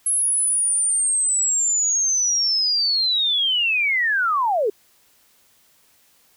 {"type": "linear sweep", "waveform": "sine", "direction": "down", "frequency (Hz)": [10850, 384.9], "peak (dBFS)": -17, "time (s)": [0.06, 4.7], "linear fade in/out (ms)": 5, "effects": ["white hiss -58 dBFS RMS until 6.36 s"]}